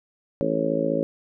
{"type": "harmonic tone", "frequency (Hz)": 55, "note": "A1", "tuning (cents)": 0, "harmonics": [3, 4, 5, 6, 7, 8, 9, 10], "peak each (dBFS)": [-31, -31, -28, -30, -36, -29, -33, -25], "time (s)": [0.41, 1.03], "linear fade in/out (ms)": 0, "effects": []}